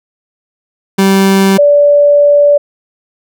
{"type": "tone pair in turn", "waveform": ["30% pulse", "sine"], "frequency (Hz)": [194, 579.7], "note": ["G3", "D5"], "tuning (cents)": [-18, -23], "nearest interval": "octave + perfect fifth", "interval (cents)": 1895, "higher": "second", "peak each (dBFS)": -3, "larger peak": "neither", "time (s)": [[0.98, 1.58], [1.58, 2.58]], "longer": "second", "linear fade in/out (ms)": 10, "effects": []}